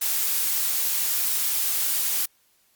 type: noise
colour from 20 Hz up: blue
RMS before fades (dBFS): -24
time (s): 0.01-2.26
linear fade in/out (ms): 10
effects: white hiss -64 dBFS RMS until 2.75 s + Opus 48 kbps